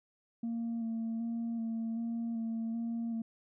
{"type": "tone with vibrato", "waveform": "sine", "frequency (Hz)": 229, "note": "A#3", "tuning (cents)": -31, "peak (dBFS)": -31, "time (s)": [0.43, 3.22], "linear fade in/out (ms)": 5, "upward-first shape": "square", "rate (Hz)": 1.3, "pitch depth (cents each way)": 18, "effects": ["tanh soft clip ceiling -31 dBFS"]}